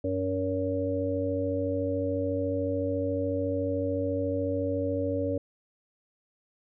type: harmonic tone with a mistuned harmonic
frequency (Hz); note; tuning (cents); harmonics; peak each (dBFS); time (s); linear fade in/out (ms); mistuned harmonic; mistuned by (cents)
93.9; F#2; +26; 1 / 3 / 5 / 6; -33 / -31 / -32 / -31; 0.04-5.38; 5; 1; +33
effects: none